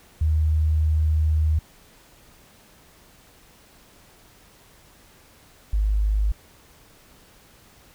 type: tone pair in turn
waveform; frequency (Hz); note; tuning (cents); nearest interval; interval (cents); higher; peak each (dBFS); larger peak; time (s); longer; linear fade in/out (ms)
sine; 77.78 / 51.91; D#2 / G#1; 0 / 0; perfect fifth; 700; first; -17 / -18; first; 0.21-1.59 / 5.73-6.32; first; 5
effects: pink hiss -53 dBFS RMS until 7.94 s